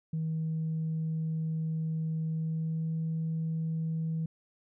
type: tone with pitch glide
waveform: sine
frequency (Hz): 159.7 to 161.28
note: D#3 to E3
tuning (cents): +45 to -38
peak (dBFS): -28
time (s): 0.13-4.26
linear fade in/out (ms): 5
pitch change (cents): +17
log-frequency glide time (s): 2.27-2.94
effects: tanh soft clip ceiling -26 dBFS